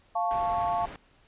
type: chord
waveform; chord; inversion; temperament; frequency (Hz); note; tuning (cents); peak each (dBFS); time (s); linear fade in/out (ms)
sine; F augmented; none; equal; 698.5 / 880 / 1108.7; F5 / A5 / C#6; 0 / 0 / 0; -27 / -30 / -32; 0.15-0.86; 10
type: low-pass noise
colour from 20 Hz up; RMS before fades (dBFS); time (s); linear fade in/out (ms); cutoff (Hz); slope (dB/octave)
pink; -42; 0.31-0.96; 0; 2700; 12
effects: pink hiss -62 dBFS RMS until 1.27 s + resampled to 8000 Hz